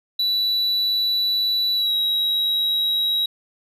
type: tone with pitch glide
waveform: triangle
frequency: 3951 to 3847 Hz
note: B7 to B7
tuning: 0 to -46 cents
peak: -17 dBFS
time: 0.19-3.26 s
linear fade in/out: 5 ms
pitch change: -46 cents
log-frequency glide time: 1.75-1.94 s
effects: none